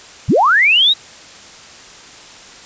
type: linear sweep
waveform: sine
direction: up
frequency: 58.3 to 3899 Hz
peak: -8 dBFS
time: 0.28-0.94 s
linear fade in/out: 20 ms
effects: white hiss -38 dBFS RMS until 2.65 s + resampled to 16000 Hz